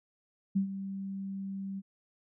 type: tone with ADSR envelope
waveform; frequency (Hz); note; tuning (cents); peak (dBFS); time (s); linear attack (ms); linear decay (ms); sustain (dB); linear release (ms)
sine; 194.7; G3; -12; -23; 0.55-1.82; 16; 100; -12; 37
effects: none